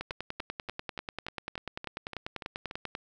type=two click trains; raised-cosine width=0.3 ms; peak=-19 / -23 dBFS; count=31 / 10; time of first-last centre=0.01-2.951 / 0.11-2.711 s; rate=10.2 / 3.46 Hz; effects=none